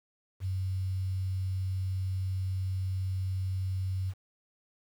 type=tone with quantisation; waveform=sine; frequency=94.3 Hz; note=F#2; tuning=33 cents sharp; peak=-29 dBFS; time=0.4-4.14 s; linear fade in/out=50 ms; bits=9; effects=none